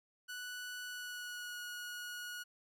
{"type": "tone with pitch glide", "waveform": "sawtooth", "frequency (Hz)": [1480, 1452.9], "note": ["F#6", "F#6"], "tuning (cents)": [0, -32], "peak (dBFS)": -39, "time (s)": [0.28, 2.44], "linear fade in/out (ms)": 20, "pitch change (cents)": -32, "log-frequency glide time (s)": [0.84, 1.6], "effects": []}